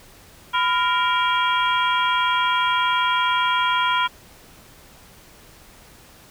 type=harmonic tone with a mistuned harmonic; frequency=466.2 Hz; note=A#4; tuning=in tune; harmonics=2 / 3 / 4 / 5 / 6 / 7; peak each=-20 / -23 / -33 / -28 / -33 / -26 dBFS; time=0.53-4.08 s; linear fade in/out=20 ms; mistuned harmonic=2; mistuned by=+120 cents; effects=pink hiss -48 dBFS RMS until 6.3 s